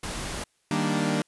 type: noise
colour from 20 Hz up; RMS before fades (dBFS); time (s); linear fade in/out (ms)
pink; -33; 0.03-0.44; 5
type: chord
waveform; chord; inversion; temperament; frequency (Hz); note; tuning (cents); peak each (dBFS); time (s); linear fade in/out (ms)
sawtooth; Eb major seventh; none; equal; 155.56 / 196 / 233.1 / 293.7; Eb3 / G3 / Bb3 / D4; 0 / 0 / 0 / 0; -25; 0.71-1.22; 2
effects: white hiss -69 dBFS RMS until 1.27 s + resampled to 24000 Hz